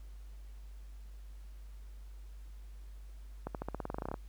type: accelerating click train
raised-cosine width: 1 ms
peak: -23 dBFS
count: 15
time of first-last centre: 3.47-4.142 s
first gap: 78 ms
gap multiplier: 0.92
effects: added 50 Hz sine -46 dBFS peak until 4.28 s + pink hiss -67 dBFS RMS until 4.28 s